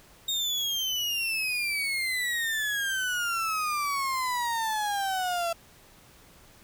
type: exponential sweep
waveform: 35% pulse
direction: down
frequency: 3729 to 668 Hz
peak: -25 dBFS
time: 0.28-5.53 s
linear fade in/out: 5 ms
effects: pink hiss -55 dBFS RMS until 6.63 s